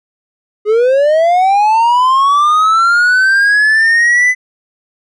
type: linear sweep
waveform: triangle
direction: up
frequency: 410.9 to 2019 Hz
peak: -5 dBFS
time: 0.65-4.35 s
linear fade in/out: 50 ms
effects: resampled to 24000 Hz